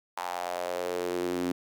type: tone with high-pass filter sweep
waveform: sawtooth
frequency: 89 Hz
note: F2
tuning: 33 cents sharp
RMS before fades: -32 dBFS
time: 0.17-1.52 s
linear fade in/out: 5 ms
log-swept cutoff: 900 to 270 Hz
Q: 4
effects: none